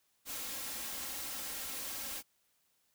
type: noise with comb filter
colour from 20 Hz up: white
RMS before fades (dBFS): -41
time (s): 0.25-2.23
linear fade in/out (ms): 50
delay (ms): 3.7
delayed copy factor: +0.55
effects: white hiss -75 dBFS RMS until 2.94 s